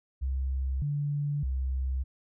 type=tone with pitch steps; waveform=sine; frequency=66.2 / 144.9 / 65.4 Hz; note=C2 / D3 / C2; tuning=+21 / -23 / 0 cents; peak=-27 dBFS; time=0.21-2.04 s; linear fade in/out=20 ms; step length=610 ms; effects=none